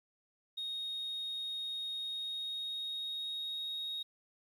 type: tone with pitch glide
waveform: sine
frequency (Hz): 3729 to 3755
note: A#7 to A#7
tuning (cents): 0 to +12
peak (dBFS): -35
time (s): 0.57-4.03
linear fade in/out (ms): 10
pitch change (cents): +12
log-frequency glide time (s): 1.94-3.61
effects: tanh soft clip ceiling -34 dBFS + 11-bit